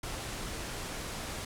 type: low-pass noise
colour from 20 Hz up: pink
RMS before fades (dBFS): -39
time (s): 0.03-1.45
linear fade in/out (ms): 5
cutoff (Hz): 11000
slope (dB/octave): 24
effects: none